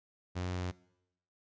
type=tone; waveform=sawtooth; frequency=90.3 Hz; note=F#2; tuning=42 cents flat; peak=-30 dBFS; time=0.35-0.72 s; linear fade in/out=20 ms; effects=noise-tail reverb RT60 0.8 s tail -21 dB re dry + resampled to 16000 Hz